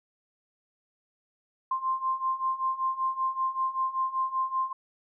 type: beating tone pair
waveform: sine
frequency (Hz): 1046.5 / 1051.7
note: C6 / C6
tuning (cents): 0 / +9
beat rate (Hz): 5.2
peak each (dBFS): -31 / -28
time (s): 1.71-4.73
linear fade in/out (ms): 5
effects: none